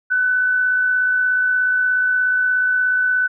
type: tone with amplitude modulation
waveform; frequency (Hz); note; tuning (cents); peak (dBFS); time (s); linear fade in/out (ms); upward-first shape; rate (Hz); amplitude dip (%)
sine; 1500; F#6; +23; -13; 0.1-3.28; 20; sine; 56.8; 30
effects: none